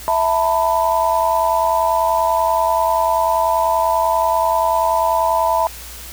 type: chord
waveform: sine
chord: E suspended fourth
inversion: none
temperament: equal with one note detuned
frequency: 659.3 / 897.5 / 987.8 Hz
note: E5 / A5 / B5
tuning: 0 / +34 / 0 cents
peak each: -18 dBFS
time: 0.08-5.67 s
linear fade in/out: 0 ms
effects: added 60 Hz sine -37 dBFS peak until 6.12 s + white hiss -35 dBFS RMS until 6.12 s